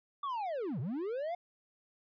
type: linear two-way sweep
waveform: triangle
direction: down then up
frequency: 1174.7 to 110 to 721 Hz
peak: -32 dBFS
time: 0.23-1.35 s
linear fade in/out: 5 ms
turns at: 0.8 s
effects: resampled to 11025 Hz